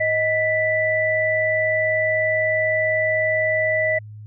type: tone pair together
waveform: sine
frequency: 629 / 1977 Hz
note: D#5 / B6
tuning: +19 / +1 cents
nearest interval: octave + minor sixth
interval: 1982 cents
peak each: -20 / -20 dBFS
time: 0-3.99 s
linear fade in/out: 10 ms
effects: added 106 Hz sine -35 dBFS peak until 4.26 s